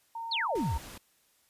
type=tone; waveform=sine; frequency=916 Hz; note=A#5; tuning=31 cents flat; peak=-35 dBFS; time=0.15-0.78 s; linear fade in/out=5 ms
type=exponential sweep; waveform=sine; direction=down; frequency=4676 to 54.4 Hz; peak=-28 dBFS; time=0.31-0.78 s; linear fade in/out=10 ms
type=noise; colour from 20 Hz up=pink; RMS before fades=-46 dBFS; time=0.55-0.98 s; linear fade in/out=5 ms
effects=white hiss -68 dBFS RMS until 1.49 s + resampled to 32000 Hz